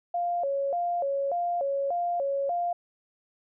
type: tone with vibrato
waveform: sine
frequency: 622.3 Hz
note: D#5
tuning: in tune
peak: -25 dBFS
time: 0.14-2.73 s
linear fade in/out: 5 ms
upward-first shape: square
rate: 1.7 Hz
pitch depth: 200 cents each way
effects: none